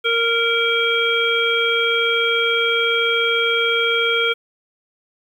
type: harmonic tone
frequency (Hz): 463.5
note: A#4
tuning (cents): -10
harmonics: 1 / 3 / 5 / 7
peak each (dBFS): -21 / -21 / -21 / -21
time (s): 0.04-4.34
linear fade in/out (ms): 20
effects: 8-bit